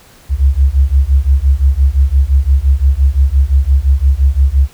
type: beating tone pair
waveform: sine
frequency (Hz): 65.41 / 71.21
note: C2 / C#2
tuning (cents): 0 / +47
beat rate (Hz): 5.8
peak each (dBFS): -10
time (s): 0.29-4.69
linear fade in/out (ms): 50
effects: pink hiss -43 dBFS RMS until 4.73 s